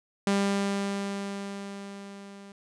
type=tone with level ramp; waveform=sawtooth; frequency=199 Hz; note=G3; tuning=26 cents sharp; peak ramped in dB=-18 to -41 dBFS; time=0.27-2.52 s; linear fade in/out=2 ms; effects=resampled to 22050 Hz